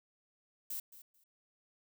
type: noise with echo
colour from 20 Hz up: violet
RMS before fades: -40 dBFS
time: 0.7-0.8 s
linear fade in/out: 5 ms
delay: 220 ms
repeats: 2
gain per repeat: -15 dB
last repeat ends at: 1.24 s
effects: none